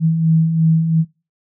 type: beating tone pair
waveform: sine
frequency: 159.2 / 162.1 Hz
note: D#3 / E3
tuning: +40 / -29 cents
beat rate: 2.9 Hz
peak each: -21 / -12 dBFS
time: 0-1.05 s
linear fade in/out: 50 ms
effects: noise-tail reverb RT60 0.3 s tail -21 dB re dry